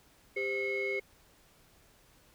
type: tone cluster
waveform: sine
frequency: 397.9 / 518 / 2177 Hz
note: G4 / C5 / C#7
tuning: +26 / -17 / -32 cents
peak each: -33 / -37 / -32 dBFS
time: 0.36-1 s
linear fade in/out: 10 ms
effects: tanh soft clip ceiling -26 dBFS + pink hiss -63 dBFS RMS until 2.34 s